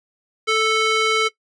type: tone with band-pass filter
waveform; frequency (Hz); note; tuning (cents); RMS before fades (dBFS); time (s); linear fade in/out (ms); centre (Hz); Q
square; 440; A4; 0; -18; 0.47-1.29; 20; 2400; 0.89
effects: noise-tail reverb RT60 0.1 s tail -19 dB re dry + resampled to 22050 Hz